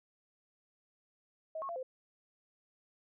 sine tone with pitch steps, 637 / 1092 / 682 / 517 Hz, D#5 / C#6 / F5 / C5, +41 / -26 / -41 / -21 cents, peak -37 dBFS, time 1.55-1.83 s, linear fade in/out 5 ms, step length 70 ms, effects none

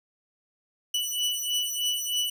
sawtooth beating tone pair, 2960 / 2963.2 Hz, F#7 / F#7, 0 / +2 cents, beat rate 3.2 Hz, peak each -26 dBFS, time 0.94-2.3 s, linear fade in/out 5 ms, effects none

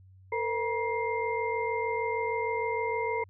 sine tone cluster, 451.5 / 498 / 953 / 2103 Hz, A4 / B4 / A#5 / C7, +45 / +14 / +38 / +8 cents, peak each -31 / -37 / -32 / -35 dBFS, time 0.32-3.24 s, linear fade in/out 5 ms, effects added 94 Hz sine -52 dBFS peak until 3.29 s

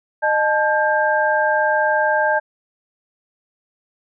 sine tone cluster, 612 / 871 / 1594 Hz, D#5 / A5 / G6, -29 / -18 / +28 cents, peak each -19 dBFS, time 0.22-2.4 s, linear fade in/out 20 ms, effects none

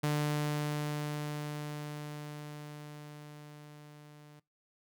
sawtooth tone with level ramp, 148.8 Hz, D3, 23 cents sharp, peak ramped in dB -24 to -49 dBFS, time 0.03-4.4 s, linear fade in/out 10 ms, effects noise-tail reverb RT60 0.2 s tail -21 dB re dry

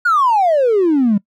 triangle exponential sweep, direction down, 1481 to 194.9 Hz, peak -7 dBFS, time 0.05-1.18 s, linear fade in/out 10 ms, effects noise-tail reverb RT60 0.1 s tail -25 dB re dry + tanh soft clip ceiling -7 dBFS

